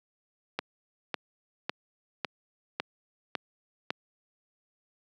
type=click train; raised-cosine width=0.3 ms; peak=-13 dBFS; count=7; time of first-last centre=0.59-3.905 s; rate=1.81 Hz; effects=high-pass 200 Hz 12 dB/octave